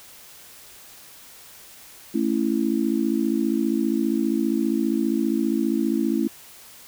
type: chord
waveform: sine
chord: A major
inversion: none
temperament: just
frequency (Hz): 220 / 275 / 330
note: A3 / C#4 / E4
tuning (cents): 0 / -14 / +2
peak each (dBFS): -24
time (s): 2.14-6.28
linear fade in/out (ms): 10
effects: white hiss -46 dBFS RMS until 6.87 s